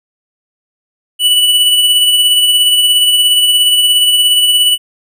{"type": "tone with tremolo", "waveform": "square", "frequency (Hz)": 2960, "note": "F#7", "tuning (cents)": 0, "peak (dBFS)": -6, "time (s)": [1.19, 4.78], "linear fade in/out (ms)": 50, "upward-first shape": "sine", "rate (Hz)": 17, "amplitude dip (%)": 35, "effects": []}